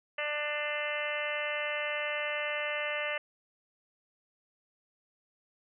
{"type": "harmonic tone with a mistuned harmonic", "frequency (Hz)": 296.7, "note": "D4", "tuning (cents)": 18, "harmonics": [2, 3, 4, 5, 6, 7, 8, 9, 10], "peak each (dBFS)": [-36, -47, -42, -43, -38, -37, -46, -39, -43], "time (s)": [0.18, 3.18], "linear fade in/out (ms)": 5, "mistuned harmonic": 8, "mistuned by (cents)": 22, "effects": []}